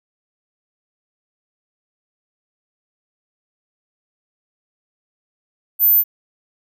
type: tone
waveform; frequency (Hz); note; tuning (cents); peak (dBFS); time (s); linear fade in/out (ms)
sine; 14220; A9; +17; -8; 5.79-6.04; 50
effects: tanh soft clip ceiling -8 dBFS